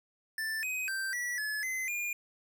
square tone with pitch steps, 1768 / 2517 / 1565 / 1945 / 1713 / 2049 / 2417 Hz, A6 / D#7 / G6 / B6 / A6 / C7 / D7, +8 / +19 / -3 / -27 / -47 / -37 / +49 cents, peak -33 dBFS, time 0.38-2.13 s, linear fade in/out 2 ms, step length 250 ms, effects none

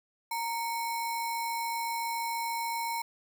sine tone with sample-and-hold, 927 Hz, A#5, 10 cents flat, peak -30 dBFS, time 0.31-3.02 s, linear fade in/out 5 ms, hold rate 3150 Hz, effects none

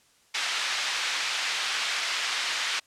pink band-pass noise, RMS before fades -29 dBFS, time 0.34-2.8 s, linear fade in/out 10 ms, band 1700 to 5200 Hz, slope 12 dB/octave, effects white hiss -62 dBFS RMS until 2.86 s + low-pass 9000 Hz 12 dB/octave

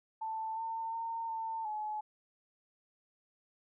sine tone with pitch steps, 885 / 903 / 913 / 898 / 852 Hz, A5 / A5 / A#5 / A5 / G#5, +10 / +45 / -36 / +35 / +44 cents, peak -35 dBFS, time 0.21-2.01 s, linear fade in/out 10 ms, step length 360 ms, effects none

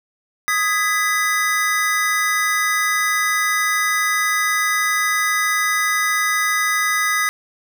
square chord, G# minor, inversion second, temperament just, 1245.9 / 1661.2 / 1993.5 Hz, D#6 / G#6 / B6, +2 / 0 / +16 cents, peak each -22 / -25 / -20 dBFS, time 0.48-7.29 s, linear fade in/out 0 ms, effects none

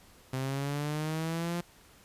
sawtooth linear sweep, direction up, 129.6 to 174.61 Hz, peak -27 dBFS, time 0.33-1.61 s, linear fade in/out 5 ms, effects pink hiss -58 dBFS RMS until 2.04 s + resampled to 32000 Hz

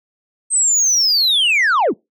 sine linear sweep, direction down, 8372 to 155.56 Hz, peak -9 dBFS, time 0.5-1.94 s, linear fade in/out 50 ms, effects noise-tail reverb RT60 0.2 s tail -25 dB re dry + tanh soft clip ceiling -11 dBFS

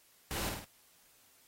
pink noise with echo, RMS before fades -38 dBFS, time 0.31-0.49 s, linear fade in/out 0 ms, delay 51 ms, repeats 3, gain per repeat -4 dB, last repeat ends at 0.643 s, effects white hiss -65 dBFS RMS until 1.47 s + AAC 48 kbps

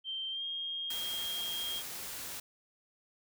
sine tone with pitch glide, 3136 to 3235 Hz, G7 to G#7, 0 to -46 cents, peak -35 dBFS, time 0.04-1.83 s, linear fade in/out 50 ms, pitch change +54 cents, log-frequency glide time 0.3-0.44 s
white noise, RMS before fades -42 dBFS, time 0.9-2.4 s, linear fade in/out 5 ms
effects none

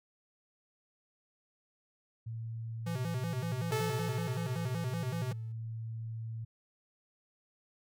sine tone with pitch glide, 113.6 to 112.82 Hz, A#2 to A2, -44 to +44 cents, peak -37 dBFS, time 2.26-6.45 s, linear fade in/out 10 ms, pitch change -12 cents, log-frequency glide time 2.63-4.17 s
square tone with vibrato, 146.83 Hz, D3, in tune, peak -35 dBFS, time 2.86-5.33 s, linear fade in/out 10 ms, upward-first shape square, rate 5.3 Hz, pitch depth 240 cents each way
sawtooth tone with exponential decay, 435.6 Hz, A4, 17 cents flat, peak -27 dBFS, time 3.72-5.52 s, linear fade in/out 0 ms, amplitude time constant 390 ms
effects none

